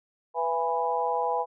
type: harmonic tone with a mistuned harmonic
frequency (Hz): 164.81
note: E3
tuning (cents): 0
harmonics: 3 / 4 / 5 / 6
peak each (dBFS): -30 / -32 / -28 / -30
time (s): 0.34-1.46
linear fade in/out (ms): 50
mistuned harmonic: 4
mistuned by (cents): +29
effects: none